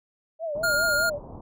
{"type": "tone with vibrato", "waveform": "sine", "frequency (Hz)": 622.3, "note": "D#5", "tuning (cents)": 0, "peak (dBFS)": -27, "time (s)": [0.39, 1.2], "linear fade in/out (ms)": 50, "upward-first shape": "triangle", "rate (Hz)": 4.9, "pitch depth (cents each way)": 150}
{"type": "low-pass noise", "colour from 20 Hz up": "pink", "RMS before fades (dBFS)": -41, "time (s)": [0.55, 1.41], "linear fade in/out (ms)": 5, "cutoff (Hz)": 1000, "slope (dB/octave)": 48}
{"type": "tone", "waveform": "square", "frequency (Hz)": 1415, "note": "F6", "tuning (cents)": 22, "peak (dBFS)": -22, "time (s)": [0.63, 1.1], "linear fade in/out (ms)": 10}
{"effects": []}